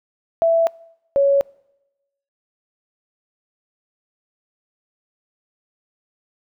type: tone pair in turn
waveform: sine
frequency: 663 / 557.5 Hz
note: E5 / C#5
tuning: +10 / +10 cents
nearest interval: minor third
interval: 300 cents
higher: first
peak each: -12 / -12 dBFS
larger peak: neither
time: 0.42-0.67 / 1.16-1.41 s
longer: neither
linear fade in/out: 0 ms
effects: noise-tail reverb RT60 0.9 s tail -25 dB re dry